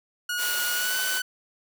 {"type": "tone with pitch glide", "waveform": "sawtooth", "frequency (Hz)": [1448, 1505.1], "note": ["F#6", "F#6"], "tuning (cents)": [-38, 29], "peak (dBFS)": -23, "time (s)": [0.29, 1.22], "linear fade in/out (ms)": 5, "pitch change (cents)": 67, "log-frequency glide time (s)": [0.72, 0.99]}
{"type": "noise", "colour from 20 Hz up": "white", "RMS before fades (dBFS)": -30, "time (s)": [0.37, 1.22], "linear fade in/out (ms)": 50}
{"effects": ["high-pass 400 Hz 12 dB/octave"]}